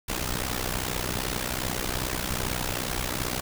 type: noise with amplitude modulation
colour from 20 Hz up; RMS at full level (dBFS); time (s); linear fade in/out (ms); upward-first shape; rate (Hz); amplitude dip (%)
pink; -26; 0.08-3.41; 10; sine; 62.5; 85
effects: none